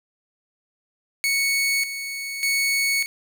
sawtooth tone with tremolo, 2217 Hz, C#7, in tune, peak -16 dBFS, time 1.24-3.06 s, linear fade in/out 0 ms, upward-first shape square, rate 0.84 Hz, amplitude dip 65%, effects none

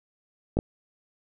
clicks, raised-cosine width 2 ms, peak -12 / -10 dBFS, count 2, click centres 0.57 / 0.589 s, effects none

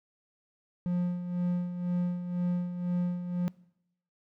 triangle tone with tremolo, 177.2 Hz, F3, 25 cents sharp, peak -23 dBFS, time 0.86-3.48 s, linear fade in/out 0 ms, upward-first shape sine, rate 2 Hz, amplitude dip 65%, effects noise-tail reverb RT60 0.8 s tail -23 dB re dry

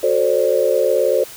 sine chord, D dominant seventh, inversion first, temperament just, 367.1 / 440.5 / 528.6 / 587.3 Hz, F#4 / A4 / C5 / D5, -14 / +2 / +18 / 0 cents, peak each -22 / -19 / -16 / -20 dBFS, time 0.03-1.24 s, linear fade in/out 5 ms, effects white hiss -37 dBFS RMS until 1.36 s

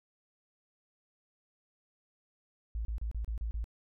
sine tone bursts, 55.5 Hz, A1, 16 cents sharp, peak -32 dBFS, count 7, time 2.75-3.642 s, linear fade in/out 0 ms, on 100 ms, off 32 ms, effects none

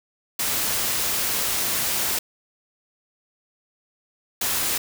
white noise bursts at uneven times, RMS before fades -24 dBFS, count 2, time 0.39-2.19 / 4.41-4.78 s, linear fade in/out 5 ms, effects none

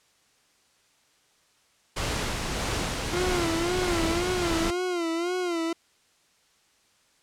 pink noise with tremolo, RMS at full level -28 dBFS, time 1.96-4.71 s, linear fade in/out 10 ms, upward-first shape sine, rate 1.6 Hz, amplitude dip 25%
40% pulse tone with vibrato, 346.5 Hz, F4, 14 cents flat, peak -25 dBFS, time 3.13-5.73 s, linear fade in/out 5 ms, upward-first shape sine, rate 1.9 Hz, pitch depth 97 cents each way
effects white hiss -64 dBFS RMS until 7.22 s + low-pass 8000 Hz 12 dB/octave

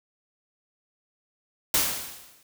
white noise with exponential decay, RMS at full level -20 dBFS, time 1.74-2.43 s, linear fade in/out 2 ms, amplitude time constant 150 ms, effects none

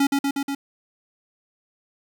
square tone with echo, 278.5 Hz, C#4, 8 cents sharp, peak -17 dBFS, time 0-0.07 s, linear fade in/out 5 ms, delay 120 ms, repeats 4, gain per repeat -2 dB, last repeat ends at 0.55 s, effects 9-bit

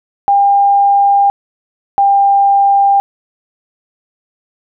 sine tone pair in turn, 801 / 796.4 Hz, G5 / G5, +37 / +27 cents, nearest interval unison, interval 10 cents, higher first, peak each -6 dBFS, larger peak neither, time 0.28-1.3 / 1.98-3 s, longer neither, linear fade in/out 0 ms, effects none

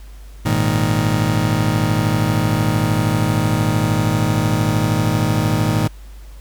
30% pulse chord, Ab suspended second, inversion none, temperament just, 103.83 / 116.8 / 155.74 Hz, Ab2 / Bb2 / Eb3, 0 / +4 / +2 cents, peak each -17 dBFS, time 0.45-5.88 s, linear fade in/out 10 ms, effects added 50 Hz sine -34 dBFS peak until 6.4 s + pink hiss -49 dBFS RMS until 6.4 s

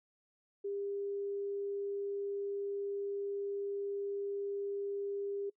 sine tone, 400.9 Hz, G4, 39 cents sharp, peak -35 dBFS, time 0.64-5.5 s, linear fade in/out 10 ms, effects noise-tail reverb RT60 0.1 s tail -23 dB re dry

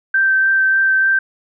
sine tone with vibrato, 1559 Hz, G6, 10 cents flat, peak -11 dBFS, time 0.14-1.19 s, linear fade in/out 5 ms, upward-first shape sine, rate 3.4 Hz, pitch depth 11 cents each way, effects none

